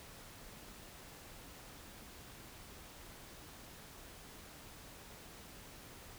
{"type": "silence", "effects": ["pink hiss -54 dBFS RMS until 6.18 s"]}